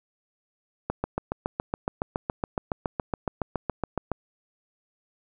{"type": "click train", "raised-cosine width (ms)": 1, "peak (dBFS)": -12, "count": 24, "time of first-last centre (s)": [0.9, 4.117], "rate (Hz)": 7.15, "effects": []}